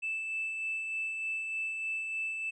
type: tone with tremolo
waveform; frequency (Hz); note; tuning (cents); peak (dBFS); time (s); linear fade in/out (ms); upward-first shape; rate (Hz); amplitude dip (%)
triangle; 2637; E7; 0; -28; 0.02-2.51; 20; sine; 3.3; 40
effects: tanh soft clip ceiling -28 dBFS + resampled to 22050 Hz